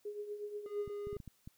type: tone with tremolo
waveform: sine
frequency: 415.3 Hz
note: G#4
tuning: in tune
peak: -37 dBFS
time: 0.05-0.9 s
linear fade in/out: 5 ms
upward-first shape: triangle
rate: 8.3 Hz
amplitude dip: 70%
type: tone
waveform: triangle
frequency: 410 Hz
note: G#4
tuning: 22 cents flat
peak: -37 dBFS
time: 0.66-1.17 s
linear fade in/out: 2 ms
type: clicks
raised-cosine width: 5 ms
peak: -35 dBFS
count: 7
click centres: 0.877 / 1.071 / 1.129 / 1.166 / 1.202 / 1.277 / 1.475 s
effects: white hiss -72 dBFS RMS until 1.57 s